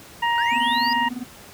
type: harmonic tone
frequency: 940 Hz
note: A#5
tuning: 14 cents sharp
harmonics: 1 / 2 / 3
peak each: -20 / -24 / -29 dBFS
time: 0.22-1.09 s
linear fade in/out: 10 ms
type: linear sweep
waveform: triangle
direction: up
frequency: 1456 to 4999 Hz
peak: -25 dBFS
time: 0.38-0.93 s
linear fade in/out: 0 ms
type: tone with tremolo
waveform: triangle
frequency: 247.6 Hz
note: B3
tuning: 5 cents sharp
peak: -23 dBFS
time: 0.51-1.25 s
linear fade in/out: 20 ms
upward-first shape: sine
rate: 20 Hz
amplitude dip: 95%
effects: pink hiss -44 dBFS RMS until 1.53 s + high-pass 60 Hz 12 dB/octave